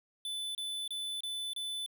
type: tone bursts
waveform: square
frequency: 3500 Hz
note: A7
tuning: 10 cents flat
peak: -36 dBFS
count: 5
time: 0.25-1.862 s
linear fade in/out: 2 ms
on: 300 ms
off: 28 ms
effects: none